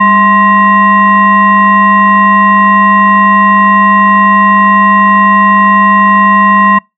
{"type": "tone with frequency modulation", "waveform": "sine", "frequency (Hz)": 1048, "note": "C6", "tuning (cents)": 2, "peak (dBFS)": -3, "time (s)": [0, 6.79], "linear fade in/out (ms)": 10, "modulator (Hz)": 849, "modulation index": 0.86, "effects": ["noise-tail reverb RT60 0.2 s tail -25 dB re dry"]}